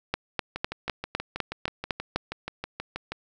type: two click trains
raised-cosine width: 0.3 ms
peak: -9 / -16 dBFS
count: 9 / 17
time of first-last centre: 0.14-2.16 / 0.56-3.12 s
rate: 3.96 / 6.25 Hz
effects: none